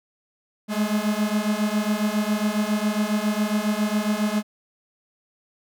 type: beating tone pair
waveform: 45% pulse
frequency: 207.7 / 215 Hz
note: G#3 / A3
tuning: 0 / -40 cents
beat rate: 7.3 Hz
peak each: -24 dBFS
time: 0.68-4.43 s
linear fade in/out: 50 ms
effects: none